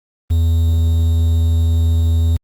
triangle tone with quantisation, 82.41 Hz, E2, in tune, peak -9 dBFS, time 0.3-2.37 s, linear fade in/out 10 ms, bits 6, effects Opus 32 kbps

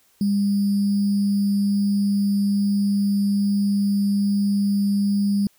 sine tone with sample-and-hold, 201.2 Hz, G3, 45 cents sharp, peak -17 dBFS, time 0.21-5.47 s, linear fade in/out 2 ms, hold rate 4900 Hz, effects white hiss -60 dBFS RMS until 5.58 s

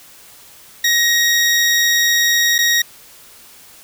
20% pulse tone with dropouts, 1884 Hz, A#6, 18 cents sharp, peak -7 dBFS, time 0.84-2.82 s, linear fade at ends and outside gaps 5 ms, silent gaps 2.582-2.587 s, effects white hiss -43 dBFS RMS until 3.83 s

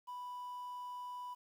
triangle tone, 987.8 Hz, B5, in tune, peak -40 dBFS, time 0.07-1.35 s, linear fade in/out 20 ms, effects tanh soft clip ceiling -36 dBFS + 11-bit

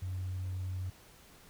sine tone, 92.5 Hz, F#2, in tune, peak -33 dBFS, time 0.02-0.9 s, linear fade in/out 5 ms, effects tanh soft clip ceiling -31 dBFS + pink hiss -58 dBFS RMS until 1.49 s

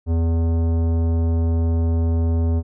sine tone with tanh clipping, 82.8 Hz, E2, 8 cents sharp, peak -18 dBFS, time 0.06-2.63 s, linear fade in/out 50 ms, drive 15 dB, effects none

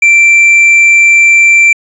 sine tone with tanh clipping, 2349 Hz, D7, in tune, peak -3 dBFS, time 0.02-1.73 s, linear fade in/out 5 ms, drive 4 dB, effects resampled to 22050 Hz

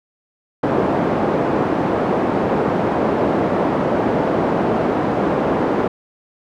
pink band-pass noise, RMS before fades -18 dBFS, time 0.63-5.88 s, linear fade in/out 5 ms, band 230 to 800 Hz, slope 12 dB/octave, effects none

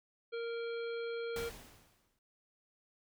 harmonic tone, 465 Hz, A#4, 4 cents flat, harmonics 1 / 3 / 5 / 7 / 9, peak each -37 / -47 / -51 / -54 / -56 dBFS, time 0.32-1.5 s, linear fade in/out 20 ms
pink noise with exponential decay, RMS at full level -42 dBFS, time 1.36-2.19 s, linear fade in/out 2 ms, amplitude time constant 180 ms
effects none

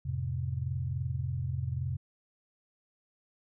sine chord, F major, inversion none, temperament equal, 87.31 / 110 / 130.81 Hz, F2 / A2 / C3, 0 / 0 / 0 cents, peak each -35 / -38 / -33 dBFS, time 0.05-1.97 s, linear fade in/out 10 ms, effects none

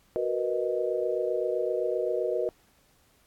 sine chord, B major seventh, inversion second, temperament equal, 370 / 466.2 / 493.9 / 622.3 Hz, F#4 / A#4 / B4 / D#5, 0 / 0 / 0 / 0 cents, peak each -31 dBFS, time 0.16-2.49 s, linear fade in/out 0 ms, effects pink hiss -64 dBFS RMS until 3.26 s + AAC 64 kbps

